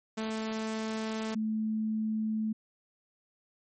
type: tone pair in turn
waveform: sawtooth / sine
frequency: 220 / 217.9 Hz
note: A3 / A3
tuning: 0 / -17 cents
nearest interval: unison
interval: 17 cents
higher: first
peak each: -28 dBFS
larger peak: neither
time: 0.17-1.35 / 1.35-2.53 s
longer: neither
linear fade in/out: 10 ms
effects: MP3 32 kbps